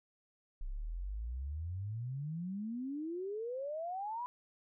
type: exponential sweep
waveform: sine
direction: up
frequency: 31 to 1004 Hz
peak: -37 dBFS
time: 0.61-4.26 s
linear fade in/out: 0 ms
effects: none